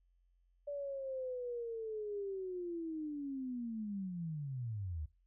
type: linear sweep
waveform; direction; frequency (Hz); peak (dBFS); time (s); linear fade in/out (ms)
sine; down; 580 to 71.3; -38; 0.67-5.06; 10
effects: noise-tail reverb RT60 0.3 s tail -20 dB re dry + added 44 Hz sine -69 dBFS peak until 5.26 s